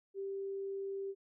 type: tone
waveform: sine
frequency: 392 Hz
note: G4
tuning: in tune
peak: -37 dBFS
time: 0.14-1.15 s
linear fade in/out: 50 ms
effects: none